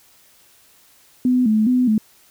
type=tone with vibrato; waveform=sine; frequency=233.1 Hz; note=A#3; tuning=in tune; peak=-13 dBFS; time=1.25-1.98 s; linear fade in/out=2 ms; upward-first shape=square; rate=2.4 Hz; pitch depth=130 cents each way; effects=white hiss -53 dBFS RMS until 2.3 s